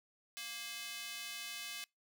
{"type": "tone with high-pass filter", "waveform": "square", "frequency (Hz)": 233.1, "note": "A#3", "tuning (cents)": 0, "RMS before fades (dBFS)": -45, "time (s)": [0.37, 1.84], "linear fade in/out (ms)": 0, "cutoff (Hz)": 2700, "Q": 1.2, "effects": ["noise-tail reverb RT60 0.2 s tail -25 dB re dry"]}